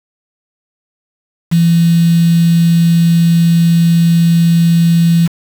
sine tone with quantisation, 168 Hz, E3, 33 cents sharp, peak -6 dBFS, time 1.51-5.28 s, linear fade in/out 20 ms, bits 4, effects none

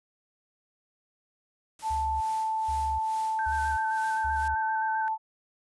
white noise with tremolo, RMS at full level -45 dBFS, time 1.79-4.48 s, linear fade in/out 2 ms, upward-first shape sine, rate 2.3 Hz, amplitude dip 80%
sine tone, 880 Hz, A5, in tune, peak -26 dBFS, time 1.82-5.18 s, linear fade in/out 50 ms
sine tone bursts, 70.9 Hz, C#2, 40 cents sharp, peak -33 dBFS, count 4, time 1.9-4.55 s, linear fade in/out 10 ms, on 310 ms, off 470 ms
sine tone with vibrato, 1545 Hz, G6, 26 cents flat, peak -32 dBFS, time 3.39-5.08 s, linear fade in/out 0 ms, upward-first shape square, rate 7.7 Hz, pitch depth 26 cents each way
effects resampled to 24000 Hz

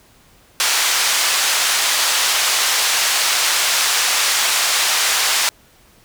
white band-pass noise, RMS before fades -17 dBFS, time 0.6-5.49 s, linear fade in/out 0 ms, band 810 to 6900 Hz, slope 12 dB/octave, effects pink hiss -51 dBFS RMS until 6.04 s

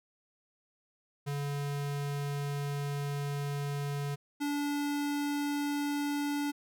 square tone pair in turn, 142.8 / 289.1 Hz, D3 / D4, -48 / -27 cents, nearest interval octave, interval 1221 cents, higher second, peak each -33 / -31 dBFS, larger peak second, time 1.26-4.16 / 4.4-6.52 s, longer first, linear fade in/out 20 ms, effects none

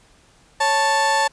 30% pulse tone pair together, 554.4 / 880.1 Hz, C#5 / A5, 0 / 0 cents, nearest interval minor sixth, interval 800 cents, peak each -21 / -14 dBFS, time 0.6-1.28 s, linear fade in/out 10 ms, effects pink hiss -54 dBFS RMS until 1.32 s + resampled to 22050 Hz

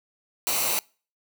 white noise with comb filter, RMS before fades -25 dBFS, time 0.47-0.79 s, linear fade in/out 0 ms, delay 0.59 ms, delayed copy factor -0.6, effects noise-tail reverb RT60 0.4 s tail -26 dB re dry

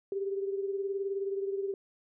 sine beating tone pair, 392 / 411 Hz, G4 / G#4, 0 / -18 cents, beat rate 19 Hz, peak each -31 / -39 dBFS, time 0.12-1.74 s, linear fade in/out 2 ms, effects none

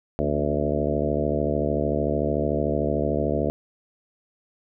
harmonic tone with a mistuned harmonic, 73.42 Hz, D2, in tune, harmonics 1 / 2 / 3 / 4 / 5 / 6 / 7 / 8 / 9, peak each -30 / -30 / -30 / -30 / -30 / -30 / -30 / -30 / -30 dBFS, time 0.19-3.5 s, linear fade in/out 0 ms, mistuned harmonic 3, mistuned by +57 cents, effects none

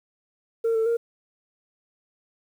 sine tone with pitch steps, 456.6 / 446.2 / 465.4 Hz, A#4 / A4 / A#4, -36 / +24 / -3 cents, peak -18 dBFS, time 0.64-0.97 s, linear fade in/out 10 ms, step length 110 ms, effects tanh soft clip ceiling -18 dBFS + 9-bit

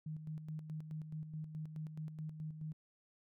sine tone with tremolo, 155.5 Hz, D#3, 1 cent flat, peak -40 dBFS, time 0.06-2.73 s, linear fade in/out 5 ms, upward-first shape square, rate 4.7 Hz, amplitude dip 55%, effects none

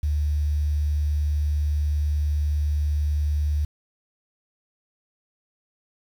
sine tone with quantisation, 74.2 Hz, D2, 18 cents sharp, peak -20 dBFS, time 0.03-3.65 s, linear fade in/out 5 ms, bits 8, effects none

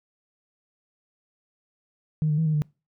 sine tone with pitch steps, 154.6 / 150.5 / 160.8 / 154.7 / 150.1 Hz, D#3 / D3 / E3 / D#3 / D3, -11 / +43 / -43 / -10 / +38 cents, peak -19 dBFS, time 2.22-2.62 s, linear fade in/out 0 ms, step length 80 ms, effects noise-tail reverb RT60 0.3 s tail -26 dB re dry + tanh soft clip ceiling -15 dBFS

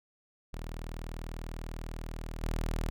sawtooth tone with level steps, 40.08 Hz, E1, 48 cents flat, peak -34 / -27 dBFS, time 0.53-2.9 s, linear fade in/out 0 ms, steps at 2.42 s, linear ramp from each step 5 ms, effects none

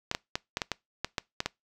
clicks, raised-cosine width 0.2 ms, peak -11 dBFS, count 10, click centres 0.114 / 0.149 / 0.355 / 0.571 / 0.618 / 0.717 / 1.046 / 1.182 / 1.404 / 1.46 s, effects noise-tail reverb RT60 0.2 s tail -24 dB re dry

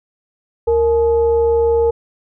sine tone with frequency modulation, 463.2 Hz, A#4, 11 cents flat, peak -11 dBFS, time 0.67-1.91 s, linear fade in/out 10 ms, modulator 393 Hz, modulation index 0.43, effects none

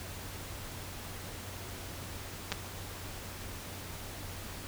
clicks, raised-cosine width 0.2 ms, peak -15 dBFS, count 2, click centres 2.519 / 2.524 s, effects added 93 Hz sine -47 dBFS peak until 4.67 s + pink hiss -44 dBFS RMS until 4.67 s

